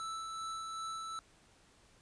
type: tone with tremolo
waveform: square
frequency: 1318.5 Hz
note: E6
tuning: in tune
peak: -39 dBFS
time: 0-1.19 s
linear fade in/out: 0 ms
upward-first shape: sine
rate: 2.6 Hz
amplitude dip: 25%
effects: pink hiss -65 dBFS RMS until 2.01 s + resampled to 22050 Hz